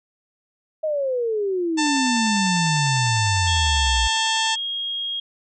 sine exponential sweep, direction down, 637 to 56.3 Hz, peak -20 dBFS, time 0.83-4.08 s, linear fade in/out 10 ms
harmonic tone, 890 Hz, A5, 20 cents sharp, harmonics 1 / 2 / 3 / 4 / 5 / 6 / 7 / 8 / 9, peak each -24 / -27 / -29 / -30 / -31 / -32 / -32 / -33 / -34 dBFS, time 1.77-4.56 s, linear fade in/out 20 ms
sine tone with pitch glide, 3300 to 3264 Hz, G#7 to G#7, -12 to -31 cents, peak -24 dBFS, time 3.47-5.2 s, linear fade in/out 5 ms, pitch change -19 cents, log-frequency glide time 3.66-3.98 s
effects none

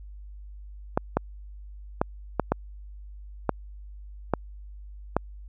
clicks, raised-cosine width 1 ms, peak -7 dBFS, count 8, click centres 0.975 / 1.17 / 2.015 / 2.397 / 2.52 / 3.493 / 4.337 / 5.166 s, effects added 50 Hz sine -40 dBFS peak until 5.48 s

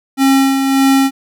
square tone with tremolo, 270 Hz, C#4, 45 cents flat, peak -8 dBFS, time 0.17-1.11 s, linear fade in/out 50 ms, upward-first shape sine, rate 1.7 Hz, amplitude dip 45%, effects none

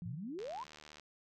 sine tone with exponential decay, 172.2 Hz, F3, 24 cents flat, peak -40 dBFS, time 0.02-0.67 s, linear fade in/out 0 ms, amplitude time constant 140 ms
sine exponential sweep, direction up, 98.1 to 1089 Hz, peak -40 dBFS, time 0.05-0.64 s, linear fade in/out 10 ms
click train, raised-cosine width 0.2 ms, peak -35 dBFS, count 47, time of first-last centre 0.39-0.997 s, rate 75.8 Hz
effects none

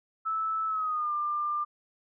sine tone with pitch glide, 1310 to 1194.4 Hz, E6 to D6, -11 to +29 cents, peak -27 dBFS, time 0.25-1.65 s, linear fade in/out 20 ms, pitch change -160 cents, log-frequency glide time 0.67-1.12 s, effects none

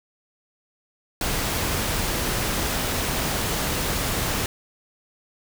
pink noise, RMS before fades -25 dBFS, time 1.21-4.46 s, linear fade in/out 2 ms, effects none

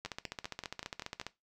two click trains, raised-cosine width 0.2 ms, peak -21 / -23 dBFS, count 19 / 7, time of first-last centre 0.05-1.266 / 0.06-1.214 s, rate 14.8 / 5.2 Hz, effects noise-tail reverb RT60 0.2 s tail -17 dB re dry

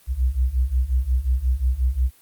sine beating tone pair, 60.4 / 66 Hz, B1 / C2, -38 / +16 cents, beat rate 5.6 Hz, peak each -22 / -20 dBFS, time 0.07-2.11 s, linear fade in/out 50 ms, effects white hiss -54 dBFS RMS until 2.21 s + Opus 32 kbps

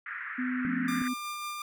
pink band-pass noise, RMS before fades -38 dBFS, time 0.06-1.08 s, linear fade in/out 2 ms, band 1400 to 2000 Hz, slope 48 dB/octave
sine tone, 252.3 Hz, B3, 37 cents sharp, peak -29 dBFS, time 0.38-1.14 s, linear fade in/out 10 ms
sine chord, F augmented, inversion none, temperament equal, 174.61 / 220 / 277.2 Hz, F3 / A3 / C#4, 0 / 0 / 0 cents, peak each -37 dBFS, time 0.65-1.02 s, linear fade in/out 0 ms
sawtooth tone with tremolo, 1196 Hz, D6, 31 cents sharp, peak -30 dBFS, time 0.88-1.62 s, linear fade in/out 2 ms, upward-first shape sine, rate 5.5 Hz, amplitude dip 25%
effects none

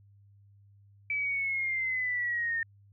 sine linear sweep, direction down, 2308 to 1816 Hz, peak -28 dBFS, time 1.1-2.63 s, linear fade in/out 2 ms, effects added 100 Hz sine -56 dBFS peak until 2.92 s

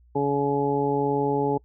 harmonic tone, 141.4 Hz, C#3, 35 cents sharp, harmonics 1 / 2 / 3 / 4 / 5 / 6, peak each -30 / -27 / -24 / -34 / -38 / -27 dBFS, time 0.15-1.58 s, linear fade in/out 10 ms, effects noise-tail reverb RT60 0.1 s tail -26 dB re dry + added 60 Hz sine -53 dBFS peak until 1.64 s

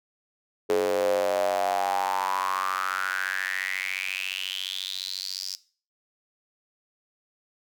square tone with high-pass filter sweep, 47.13 Hz, F#1, 33 cents sharp, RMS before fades -28 dBFS, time 0.69-5.56 s, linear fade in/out 10 ms, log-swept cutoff 420 to 5200 Hz, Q 7.4, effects noise-tail reverb RT60 0.4 s tail -18 dB re dry

